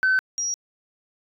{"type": "tone pair in turn", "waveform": "sine", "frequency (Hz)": [1526, 5699], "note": ["G6", "F8"], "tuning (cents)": [-47, 34], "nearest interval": "octave + major seventh", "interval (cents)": 2281, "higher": "second", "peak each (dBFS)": [-15, -23], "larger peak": "first", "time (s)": [[0.03, 0.19], [0.38, 0.54]], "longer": "neither", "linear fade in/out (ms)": 0, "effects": ["tanh soft clip ceiling -14 dBFS"]}